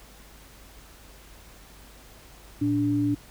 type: tone pair together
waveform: sine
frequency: 115.44 / 290.9 Hz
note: A#2 / D4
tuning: -16 / -16 cents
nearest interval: octave + major third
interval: 1600 cents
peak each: -28 / -22 dBFS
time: 2.61-3.15 s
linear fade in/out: 10 ms
effects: added 50 Hz sine -51 dBFS peak until 3.3 s + pink hiss -51 dBFS RMS until 3.3 s